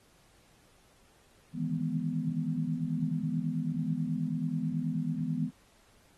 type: chord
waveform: sine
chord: E major seventh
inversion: third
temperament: equal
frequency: 155.56 / 164.81 / 207.7 / 246.9 Hz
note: D#3 / E3 / G#3 / B3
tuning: 0 / 0 / 0 / 0 cents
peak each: -36 / -33 / -38 / -34 dBFS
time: 1.53-5.51 s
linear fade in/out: 50 ms
effects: pink hiss -64 dBFS RMS until 6.17 s + AAC 32 kbps